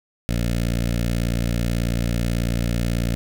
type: tone with notch filter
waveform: 15% pulse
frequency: 58.27 Hz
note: A#1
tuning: in tune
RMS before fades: -22 dBFS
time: 0.29-3.15 s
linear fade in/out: 0 ms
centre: 990 Hz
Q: 0.96
effects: none